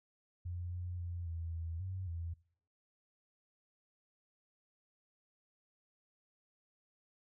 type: tone with pitch steps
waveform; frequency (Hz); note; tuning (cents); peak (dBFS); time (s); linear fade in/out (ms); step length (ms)
sine; 87.9 / 88.9 / 86.9 / 83.1 / 82.6 / 93.7 / 84.1; F2 / F2 / F2 / E2 / E2 / F#2 / E2; +12 / +31 / -8 / +15 / +4 / +22 / +35; -38; 0.45-2.34; 10; 270
effects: noise-tail reverb RT60 0.6 s tail -23 dB re dry